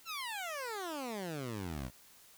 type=exponential sweep; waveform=15% pulse; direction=down; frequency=1396.9 to 58.27 Hz; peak=-32 dBFS; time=0.05-1.91 s; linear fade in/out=50 ms; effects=white hiss -60 dBFS RMS until 2.37 s